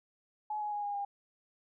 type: tone with pitch steps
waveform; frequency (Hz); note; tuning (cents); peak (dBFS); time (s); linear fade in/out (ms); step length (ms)
sine; 848 / 837.3 / 826.7 / 816.3 / 806; G#5 / G#5 / G#5 / G#5 / G5; +36 / +14 / -8 / -30 / +48; -33; 0.5-1.05; 5; 110
effects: none